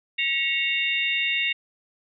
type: tone cluster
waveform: sine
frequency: 1918 / 2206 / 2777 / 3657 Hz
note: A#6 / C#7 / F7 / A#7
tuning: +49 / -9 / -10 / -34 cents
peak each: -31 / -26 / -25 / -30 dBFS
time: 0.18-1.53 s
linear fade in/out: 10 ms
effects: none